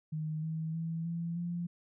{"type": "tone with pitch steps", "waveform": "sine", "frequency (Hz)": [155.56, 159.75, 164.05, 168.47, 173], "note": ["D#3", "D#3", "E3", "E3", "F3"], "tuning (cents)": [0, 46, -8, 38, -16], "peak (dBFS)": -33, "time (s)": [0.12, 1.67], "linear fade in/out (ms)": 10, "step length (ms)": 310, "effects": []}